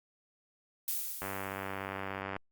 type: noise with exponential decay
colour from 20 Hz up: violet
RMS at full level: -32 dBFS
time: 0.88-2.22 s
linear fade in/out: 1 ms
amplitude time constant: 290 ms
type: click train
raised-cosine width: 0.5 ms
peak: -22 dBFS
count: 112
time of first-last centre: 1.22-2.364 s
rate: 97 Hz
effects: Opus 48 kbps